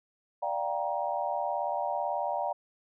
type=chord; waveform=sine; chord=G minor seventh; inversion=second; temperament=just; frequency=588 / 705.6 / 784 / 940.8 Hz; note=D5 / F5 / G5 / Bb5; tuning=+2 / +18 / 0 / +16 cents; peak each=-34 dBFS; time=0.42-2.53 s; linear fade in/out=10 ms; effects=none